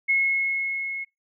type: tone with level ramp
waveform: sine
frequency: 2174 Hz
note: C#7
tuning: 34 cents flat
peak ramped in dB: -17 to -29 dBFS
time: 0.08-1.05 s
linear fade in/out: 20 ms
effects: noise-tail reverb RT60 0.2 s tail -23 dB re dry